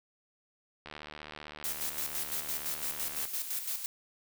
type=click train; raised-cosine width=0.3 ms; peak=-27 dBFS; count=182; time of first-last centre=0.86-3.254 s; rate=75.6 Hz
type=noise with tremolo; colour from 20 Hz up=blue; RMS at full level=-34 dBFS; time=1.64-3.86 s; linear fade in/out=0 ms; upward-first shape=square; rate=5.9 Hz; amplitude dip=55%
effects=none